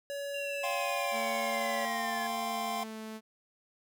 square tone, 565 Hz, C#5, 33 cents sharp, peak -36 dBFS, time 0.1-1.85 s, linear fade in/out 0 ms
triangle linear sweep, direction down, 2794 to 1687 Hz, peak -36 dBFS, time 0.34-2.27 s, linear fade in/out 5 ms
square chord, F suspended second, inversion none, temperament just, 698.5 / 785.8 / 1047.7 Hz, F5 / G5 / C6, 0 / +4 / +2 cents, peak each -37 / -39 / -38 dBFS, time 0.63-2.84 s, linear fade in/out 10 ms
sawtooth tone with pitch glide, 225.1 to 219.1 Hz, A3 to A3, +40 to -7 cents, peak -36 dBFS, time 1.11-3.21 s, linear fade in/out 50 ms, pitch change -47 cents, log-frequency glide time 2.39-2.99 s
effects none

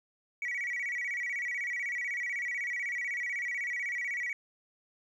sine tone with vibrato, 2093 Hz, C7, in tune, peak -30 dBFS, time 0.42-4.33 s, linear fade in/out 2 ms, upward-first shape square, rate 16 Hz, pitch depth 130 cents each way, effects tanh soft clip ceiling -29 dBFS + 11-bit

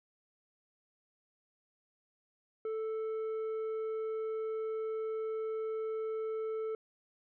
sine tone with tanh clipping, 440 Hz, A4, in tune, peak -35 dBFS, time 2.65-6.75 s, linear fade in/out 2 ms, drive 6 dB, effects none

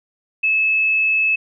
sine tone, 2600 Hz, E7, 24 cents flat, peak -14 dBFS, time 0.43-1.36 s, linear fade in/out 10 ms, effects none

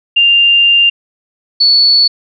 sine tone pair in turn, 2794 / 4435 Hz, F7 / C#8, 0 / 0 cents, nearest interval minor sixth, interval 800 cents, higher second, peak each -5 dBFS, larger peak neither, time 0.16-0.9 / 1.6-2.08 s, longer first, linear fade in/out 10 ms, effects none

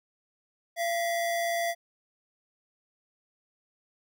square tone pair together, 682 / 1929 Hz, F5 / B6, -41 / -41 cents, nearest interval octave + tritone, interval 1800 cents, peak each -28 / -36 dBFS, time 0.76-1.75 s, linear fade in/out 50 ms, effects none

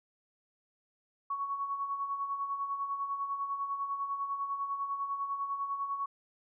sine tone with tremolo, 1114 Hz, C#6, 8 cents sharp, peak -30 dBFS, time 1.3-6.06 s, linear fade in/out 5 ms, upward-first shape sine, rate 10 Hz, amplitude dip 55%, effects none

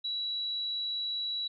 sine tone, 3915 Hz, B7, 16 cents flat, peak -31 dBFS, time 0.04-1.48 s, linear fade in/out 10 ms, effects none

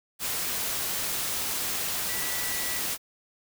sine tone in noise, 1957 Hz, B6, 16 cents flat, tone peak -37 dBFS, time 2.06-2.82 s, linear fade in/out 50 ms, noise white, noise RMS -30 dBFS, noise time 0.19-2.98 s, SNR -10 dB, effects none

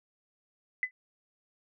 sine tone with exponential decay, 2012 Hz, B6, 32 cents sharp, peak -22 dBFS, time 0.83-0.91 s, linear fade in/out 1 ms, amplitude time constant 16 ms, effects none

